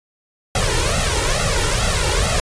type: noise with flanger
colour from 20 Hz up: pink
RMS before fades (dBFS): -18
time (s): 0.55-2.4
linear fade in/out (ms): 2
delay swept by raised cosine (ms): 1.5 to 2.2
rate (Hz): 2.3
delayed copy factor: +0.9
effects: resampled to 22050 Hz